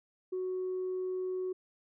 sine tone, 370 Hz, F#4, in tune, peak -31 dBFS, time 0.32-1.53 s, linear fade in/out 10 ms, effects tanh soft clip ceiling -29 dBFS

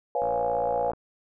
sine chord, C# dominant seventh, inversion third, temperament equal, 493.9 / 554.4 / 698.5 / 830.6 Hz, B4 / C#5 / E#5 / G#5, 0 / 0 / 0 / 0 cents, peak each -29 dBFS, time 0.15-0.91 s, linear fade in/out 2 ms
click train, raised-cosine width 1 ms, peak -24 dBFS, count 42, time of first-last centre 0.22-0.934 s, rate 57.4 Hz
effects none

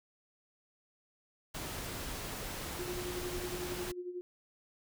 pink noise, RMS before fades -41 dBFS, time 1.54-3.92 s, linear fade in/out 10 ms
sine tone with tremolo, 357.8 Hz, F4, 42 cents sharp, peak -36 dBFS, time 2.79-4.21 s, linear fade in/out 0 ms, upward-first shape sine, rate 11 Hz, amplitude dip 65%
effects none

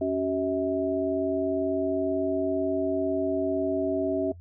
sine tone cluster, 279.1 / 378.9 / 643 Hz, C#4 / F#4 / E5, +12 / +41 / -43 cents, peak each -28 dBFS, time 0.01-4.32 s, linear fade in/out 5 ms, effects noise-tail reverb RT60 0.1 s tail -19 dB re dry + added 87 Hz sine -43 dBFS peak until 4.4 s

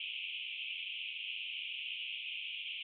white band-pass noise, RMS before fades -42 dBFS, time 0-2.83 s, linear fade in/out 5 ms, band 2400 to 3200 Hz, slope 96 dB/octave, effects none

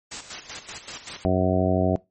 white noise with tremolo, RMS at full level -33 dBFS, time 0.11-1.25 s, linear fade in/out 10 ms, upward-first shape square, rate 5.2 Hz, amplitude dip 65%
harmonic tone, 92.5 Hz, F#2, in tune, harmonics 1 / 2 / 3 / 4 / 5 / 6 / 7 / 8, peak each -25 / -24 / -26 / -27 / -30 / -30 / -25 / -30 dBFS, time 1.25-1.96 s, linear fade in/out 0 ms
effects noise-tail reverb RT60 0.2 s tail -20 dB re dry + MP3 32 kbps

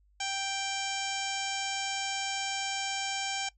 harmonic tone with a mistuned harmonic, 784 Hz, G5, in tune, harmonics 1 / 2 / 3 / 4 / 5 / 6 / 7 / 8 / 9 / 10, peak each -36 / -41 / -39 / -38 / -45 / -45 / -42 / -43 / -43 / -47 dBFS, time 0.2-3.49 s, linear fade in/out 5 ms, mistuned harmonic 8, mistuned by +44 cents, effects noise-tail reverb RT60 0.1 s tail -19 dB re dry + added 50 Hz sine -62 dBFS peak until 3.57 s

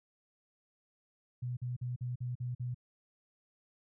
sine tone bursts, 123.47 Hz, B2, in tune, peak -34 dBFS, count 7, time 1.42-2.746 s, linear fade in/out 10 ms, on 150 ms, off 46 ms, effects none

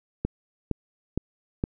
click train, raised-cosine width 3 ms, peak -12 dBFS, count 4, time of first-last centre 0.25-1.639 s, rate 2.16 Hz, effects none

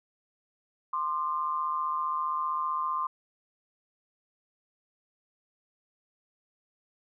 sine tone pair together, 1046.5 / 1201.8 Hz, C6 / D6, 0 / +40 cents, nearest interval major second, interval 240 cents, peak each -29 / -32 dBFS, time 0.93-3.07 s, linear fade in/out 5 ms, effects none

